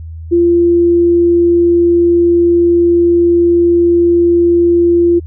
sine tone, 344.2 Hz, F4, 25 cents flat, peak -6 dBFS, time 0.31-5.2 s, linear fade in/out 20 ms, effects added 81 Hz sine -24 dBFS peak until 5.26 s

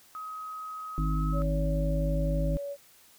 sine tone with pitch glide, 1266 to 1282.2 Hz, D#6 to E6, +30 to -48 cents, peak -36 dBFS, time 0.15-1.42 s, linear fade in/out 0 ms, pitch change +22 cents, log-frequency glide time 0.97-1.2 s
harmonic tone, 51.9 Hz, G#1, in tune, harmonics 1 / 3 / 5 / 6, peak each -27 / -30 / -37 / -40 dBFS, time 0.98-2.57 s, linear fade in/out 0 ms
sine tone, 566 Hz, C#5, 36 cents sharp, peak -33 dBFS, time 1.32-2.77 s, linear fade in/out 50 ms
effects white hiss -58 dBFS RMS until 3.18 s

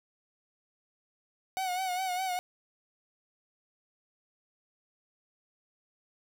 45% pulse tone with vibrato, 740 Hz, F#5, in tune, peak -30 dBFS, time 1.57-2.39 s, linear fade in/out 0 ms, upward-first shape sine, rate 4.9 Hz, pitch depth 56 cents each way, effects none

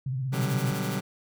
sine tone with vibrato, 130.81 Hz, C3, in tune, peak -27 dBFS, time 0.06-0.72 s, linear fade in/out 5 ms, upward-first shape sine, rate 16 Hz, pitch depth 85 cents each way
sawtooth chord, G major seventh, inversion first, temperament just, 122.5 / 147 / 183.75 / 196 Hz, B2 / D3 / F#3 / G3, -14 / +2 / -12 / 0 cents, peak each -29 dBFS, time 0.32-1.01 s, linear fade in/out 20 ms
white noise with tremolo, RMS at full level -40 dBFS, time 0.33-1 s, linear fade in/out 50 ms, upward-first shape sine, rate 12 Hz, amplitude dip 90%
effects none

